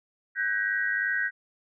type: tone cluster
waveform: sine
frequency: 1513 / 1616 / 1902 Hz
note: F#6 / G#6 / A#6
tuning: +38 / -48 / +34 cents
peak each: -29 dBFS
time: 0.35-1.31 s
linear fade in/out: 50 ms
effects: none